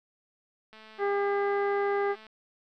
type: click train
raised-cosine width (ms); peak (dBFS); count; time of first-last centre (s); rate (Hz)
0.3; -35; 336; 0.73-2.267; 218
type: harmonic tone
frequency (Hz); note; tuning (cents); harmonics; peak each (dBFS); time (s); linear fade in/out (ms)
402.3; G4; +45; 1 / 2 / 3 / 4 / 5; -26 / -32 / -36 / -38 / -40; 0.98-2.16; 50
effects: none